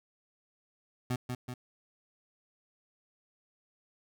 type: tone with echo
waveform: 25% pulse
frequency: 124.7 Hz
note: B2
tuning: 17 cents sharp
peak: -26 dBFS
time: 1.1-1.16 s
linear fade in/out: 5 ms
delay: 190 ms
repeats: 2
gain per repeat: -4 dB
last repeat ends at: 1.54 s
effects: none